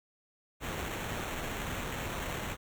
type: noise with sample-and-hold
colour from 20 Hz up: pink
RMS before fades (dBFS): -37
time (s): 0.6-2.57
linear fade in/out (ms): 50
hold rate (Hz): 4900
effects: none